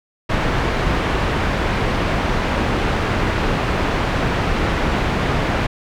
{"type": "low-pass noise", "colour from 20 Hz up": "pink", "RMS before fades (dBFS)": -19, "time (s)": [0.29, 5.67], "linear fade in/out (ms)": 10, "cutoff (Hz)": 2400, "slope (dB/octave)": 12, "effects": []}